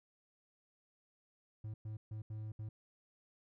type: tone bursts at uneven times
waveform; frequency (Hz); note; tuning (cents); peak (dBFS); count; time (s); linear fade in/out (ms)
triangle; 108.1; A2; -30; -39; 5; 1.64-1.74 / 1.85-1.97 / 2.11-2.22 / 2.3-2.52 / 2.59-2.69; 5
effects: none